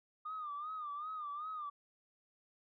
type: tone with vibrato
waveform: sine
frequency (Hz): 1213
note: D#6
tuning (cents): -44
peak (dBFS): -39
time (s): 0.25-1.7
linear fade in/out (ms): 10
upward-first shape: sine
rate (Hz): 2.6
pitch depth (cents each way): 93
effects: tanh soft clip ceiling -35 dBFS